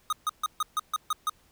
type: tone bursts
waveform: square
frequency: 1244.5 Hz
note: D#6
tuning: in tune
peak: -25 dBFS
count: 8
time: 0.1-1.296 s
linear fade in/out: 2 ms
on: 27 ms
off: 140 ms
effects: pink hiss -63 dBFS RMS until 1.51 s